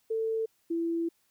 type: tone pair in turn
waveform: sine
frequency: 446.1 / 334.2 Hz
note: A4 / E4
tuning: +24 / +24 cents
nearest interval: perfect fourth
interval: 500 cents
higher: first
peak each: -27 dBFS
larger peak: neither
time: 0.1-0.46 / 0.7-1.09 s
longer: second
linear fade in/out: 10 ms
effects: white hiss -71 dBFS RMS until 1.3 s